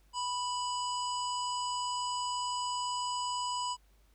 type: harmonic tone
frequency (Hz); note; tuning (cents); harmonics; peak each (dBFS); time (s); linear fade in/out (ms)
987.8; B5; 0; 1 / 3 / 5 / 7 / 8; -33 / -41 / -42 / -47 / -44; 0.13-3.77; 50
effects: added 50 Hz sine -62 dBFS peak until 4.14 s + pink hiss -71 dBFS RMS until 4.14 s